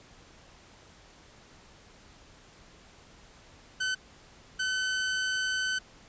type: tone bursts at uneven times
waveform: sawtooth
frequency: 1518 Hz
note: F#6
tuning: 44 cents sharp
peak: -24 dBFS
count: 2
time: 3.8-3.95 / 4.59-5.79 s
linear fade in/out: 10 ms
effects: pink hiss -55 dBFS RMS until 6.08 s + resampled to 16000 Hz